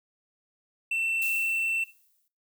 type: tone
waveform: triangle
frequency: 2685 Hz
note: E7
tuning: 31 cents sharp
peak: -24 dBFS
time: 0.91-1.84 s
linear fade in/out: 5 ms
type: noise with exponential decay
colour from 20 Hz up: violet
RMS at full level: -34 dBFS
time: 1.22-2.28 s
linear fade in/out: 0 ms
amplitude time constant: 230 ms
effects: noise-tail reverb RT60 0.3 s tail -17 dB re dry